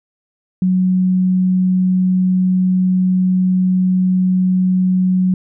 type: tone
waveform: sine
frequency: 184.6 Hz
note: F#3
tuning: 4 cents flat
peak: -11 dBFS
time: 0.62-5.34 s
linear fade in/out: 2 ms
effects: none